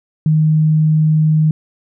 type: tone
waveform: sine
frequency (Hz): 155.56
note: D#3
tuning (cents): 0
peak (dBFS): -9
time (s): 0.26-1.51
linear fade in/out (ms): 2
effects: none